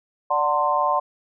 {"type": "chord", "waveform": "sine", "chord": "D dominant seventh", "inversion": "none", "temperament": "equal with one note detuned", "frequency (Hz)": [587.3, 740, 902.1, 1046.5], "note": ["D5", "F#5", "A5", "C6"], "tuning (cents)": [0, 0, 43, 0], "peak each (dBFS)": [-25, -25, -24, -21], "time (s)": [0.3, 1], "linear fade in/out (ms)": 10, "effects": []}